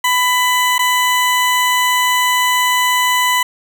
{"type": "tone with dropouts", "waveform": "20% pulse", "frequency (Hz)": 997, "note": "B5", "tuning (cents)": 16, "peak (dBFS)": -7, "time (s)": [0.04, 3.43], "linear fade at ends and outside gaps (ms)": 5, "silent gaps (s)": [0.782, 0.791], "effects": []}